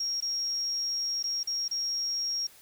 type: tone with dropouts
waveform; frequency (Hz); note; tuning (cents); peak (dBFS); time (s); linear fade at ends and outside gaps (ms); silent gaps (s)
sine; 5588; F8; 0; -28; 0-2.47; 5; 0.205-0.223 / 1.228-1.239 / 1.432-1.472 / 1.681-1.711
effects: white hiss -55 dBFS RMS until 2.61 s